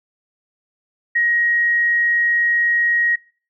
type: tone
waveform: sine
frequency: 1888 Hz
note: A#6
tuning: 22 cents sharp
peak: -14 dBFS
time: 1.15-3.16 s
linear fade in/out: 10 ms
effects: noise-tail reverb RT60 0.4 s tail -22 dB re dry